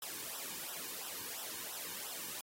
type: noise with flanger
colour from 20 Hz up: white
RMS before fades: -44 dBFS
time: 0.02-2.41 s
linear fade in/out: 2 ms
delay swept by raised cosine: 0.44 to 1.54 ms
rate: 2.9 Hz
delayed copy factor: -0.9
effects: AAC 48 kbps